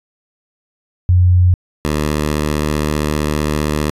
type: tone pair in turn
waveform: sine / 10% pulse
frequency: 90 / 75.33 Hz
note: F#2 / D2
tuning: -47 / +45 cents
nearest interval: minor third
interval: 308 cents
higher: first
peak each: -7 dBFS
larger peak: neither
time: 1.09-1.54 / 1.85-3.9 s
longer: second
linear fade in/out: 0 ms
effects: resampled to 32000 Hz